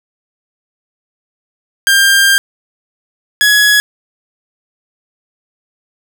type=tone pair in turn; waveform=sawtooth; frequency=1595 / 1681.1 Hz; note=G6 / G#6; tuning=+30 / +21 cents; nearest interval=minor second; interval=91 cents; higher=second; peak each=-3 dBFS; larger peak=neither; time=1.87-2.38 / 3.41-3.8 s; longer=first; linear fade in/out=0 ms; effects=none